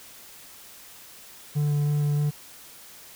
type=tone with vibrato; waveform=triangle; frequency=146.83 Hz; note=D3; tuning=in tune; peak=-19 dBFS; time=1.55-2.31 s; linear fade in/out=20 ms; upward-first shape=square; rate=3.2 Hz; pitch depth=8 cents each way; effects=white hiss -47 dBFS RMS until 3.15 s